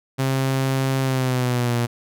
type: tone with pitch glide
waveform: sawtooth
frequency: 133.5 to 119.62 Hz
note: C3 to A#2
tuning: +35 to +45 cents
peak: -15 dBFS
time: 0.18-1.87 s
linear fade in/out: 20 ms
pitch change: -190 cents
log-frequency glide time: 1.01-1.76 s
effects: none